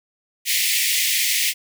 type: high-pass noise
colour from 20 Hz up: pink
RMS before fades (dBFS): -20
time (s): 0.45-1.54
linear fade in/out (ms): 50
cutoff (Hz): 1900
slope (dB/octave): 96
effects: none